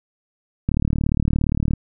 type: click train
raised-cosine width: 5 ms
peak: -7 dBFS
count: 40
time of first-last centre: 0.69-1.736 s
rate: 37.3 Hz
effects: none